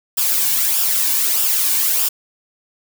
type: noise with flanger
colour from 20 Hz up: blue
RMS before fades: -17 dBFS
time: 0.17-2.09 s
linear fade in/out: 10 ms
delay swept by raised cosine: 0.47 to 1.57 ms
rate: 1.6 Hz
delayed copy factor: -0.55
effects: none